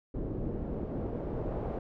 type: noise with low-pass filter sweep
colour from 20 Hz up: pink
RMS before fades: -35 dBFS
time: 0.14-1.79 s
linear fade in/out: 5 ms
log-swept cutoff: 350 to 630 Hz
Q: 1.3
effects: none